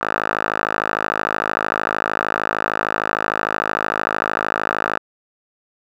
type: tone with band-pass filter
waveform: 5% pulse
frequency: 53.2 Hz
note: G#1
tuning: 42 cents sharp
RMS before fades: -22 dBFS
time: 0.01-4.98 s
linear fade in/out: 5 ms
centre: 1200 Hz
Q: 3.8
effects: none